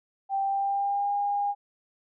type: tone with pitch glide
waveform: sine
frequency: 784 to 811.6 Hz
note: G5 to G#5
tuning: 0 to -40 cents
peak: -24 dBFS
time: 0.29-1.55 s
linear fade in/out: 50 ms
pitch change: +60 cents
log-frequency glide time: 0.42-1.13 s
effects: none